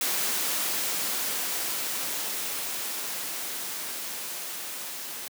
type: noise with level ramp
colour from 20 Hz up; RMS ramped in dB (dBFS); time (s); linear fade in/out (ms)
white; -27 to -37; 0.01-5.28; 2
effects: high-pass 200 Hz 12 dB/octave